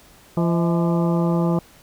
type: harmonic tone with a mistuned harmonic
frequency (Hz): 170.5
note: F3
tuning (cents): -41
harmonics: 1 / 2 / 3 / 4 / 5 / 6 / 7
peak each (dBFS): -18 / -24 / -28 / -30 / -32 / -34 / -35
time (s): 0.37-1.59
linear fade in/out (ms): 2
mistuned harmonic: 4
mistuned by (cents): -100
effects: pink hiss -50 dBFS RMS until 1.82 s